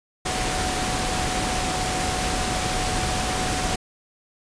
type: tone in noise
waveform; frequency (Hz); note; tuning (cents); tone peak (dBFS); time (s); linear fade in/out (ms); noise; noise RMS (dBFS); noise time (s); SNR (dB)
sine; 740; F#5; 0; -29; 0.25-3.76; 10; pink; -25; 0.25-3.76; -7
effects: resampled to 22050 Hz